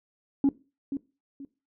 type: tone with echo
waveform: sine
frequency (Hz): 277.2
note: C#4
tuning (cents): 0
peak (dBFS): -16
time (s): 0.44-0.49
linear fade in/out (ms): 2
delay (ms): 480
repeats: 2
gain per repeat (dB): -11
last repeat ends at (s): 1.45
effects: noise-tail reverb RT60 0.3 s tail -19 dB re dry + tanh soft clip ceiling -16 dBFS